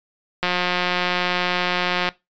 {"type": "click train", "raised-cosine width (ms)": 0.3, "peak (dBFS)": -5, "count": 298, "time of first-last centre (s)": [0.43, 2.089], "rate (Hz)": 179, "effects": ["noise-tail reverb RT60 0.2 s tail -20 dB re dry", "resampled to 16000 Hz"]}